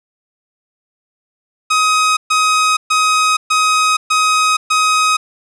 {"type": "tone bursts", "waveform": "sawtooth", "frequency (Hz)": 1261, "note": "D#6", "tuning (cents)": 23, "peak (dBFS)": -7, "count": 6, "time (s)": [1.7, 5.17], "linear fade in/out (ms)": 10, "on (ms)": 470, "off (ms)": 130, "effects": ["resampled to 22050 Hz", "7-bit"]}